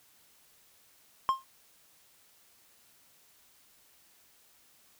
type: tone with exponential decay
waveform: triangle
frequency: 1062 Hz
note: C6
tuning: 25 cents sharp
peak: -18 dBFS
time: 1.29-1.44 s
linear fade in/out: 0 ms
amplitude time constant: 31 ms
effects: white hiss -63 dBFS RMS until 4.99 s